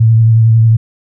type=tone with vibrato; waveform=sine; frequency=112.8 Hz; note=A2; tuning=44 cents sharp; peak=-4 dBFS; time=0-0.77 s; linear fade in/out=10 ms; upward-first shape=triangle; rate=11 Hz; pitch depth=33 cents each way; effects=none